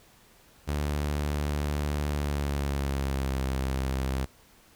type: tone with pitch glide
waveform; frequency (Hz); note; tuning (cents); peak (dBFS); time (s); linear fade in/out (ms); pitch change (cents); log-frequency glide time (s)
sawtooth; 73.42 to 66.17; D2 to C2; 0 to +20; -23; 0.67-4.26; 20; -180; 2.1-3.42
effects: pink hiss -58 dBFS RMS until 4.75 s